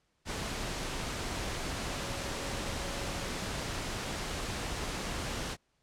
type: tone in noise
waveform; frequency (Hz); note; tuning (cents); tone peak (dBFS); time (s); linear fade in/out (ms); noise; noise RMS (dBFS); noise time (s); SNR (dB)
sine; 555; C#5; +2; -46; 1.84-3.31; 50; pink; -36; 0.25-5.57; -13
effects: pink hiss -75 dBFS RMS until 5.82 s + low-pass 8000 Hz 12 dB/octave